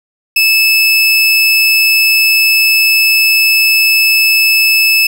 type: tone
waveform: 30% pulse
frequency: 2614 Hz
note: E7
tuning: 15 cents flat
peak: -4 dBFS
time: 0.36-5.07 s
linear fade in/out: 5 ms
effects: none

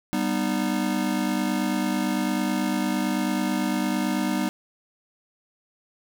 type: chord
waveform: square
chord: G augmented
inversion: none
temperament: just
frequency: 196 / 245 / 306.2 Hz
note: G3 / B3 / D#4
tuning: 0 / -14 / -28 cents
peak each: -28 dBFS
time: 0.13-4.49 s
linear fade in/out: 0 ms
effects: none

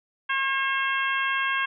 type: harmonic tone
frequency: 539 Hz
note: C#5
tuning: 49 cents flat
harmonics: 2 / 3 / 4 / 5 / 6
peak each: -28 / -26 / -32 / -31 / -35 dBFS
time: 0.29-1.66 s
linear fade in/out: 10 ms
effects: none

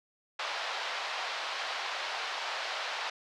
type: band-pass noise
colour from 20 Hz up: pink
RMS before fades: -36 dBFS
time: 0.39-3.1 s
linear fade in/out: 5 ms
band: 670 to 4700 Hz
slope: 24 dB/octave
effects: none

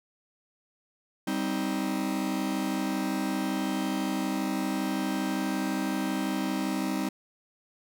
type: chord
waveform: 45% pulse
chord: C minor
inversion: second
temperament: just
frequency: 196.22 / 261.6 / 314 Hz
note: G3 / C4 / Eb4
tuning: +2 / 0 / +16 cents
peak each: -32 dBFS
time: 1.27-7.09 s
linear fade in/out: 5 ms
effects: none

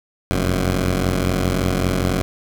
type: tone pair together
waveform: 10% pulse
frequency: 43.69 / 92.5 Hz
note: F1 / F#2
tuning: +1 / 0 cents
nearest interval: octave + minor second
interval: 1299 cents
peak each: -12 dBFS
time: 0.31-2.22 s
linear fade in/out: 0 ms
effects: none

